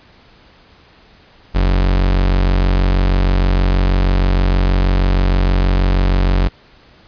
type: tone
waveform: 40% pulse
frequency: 46.32 Hz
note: F#1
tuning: 3 cents sharp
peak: -10 dBFS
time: 1.54-6.49 s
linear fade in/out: 20 ms
effects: pink hiss -47 dBFS RMS until 7.07 s + resampled to 11025 Hz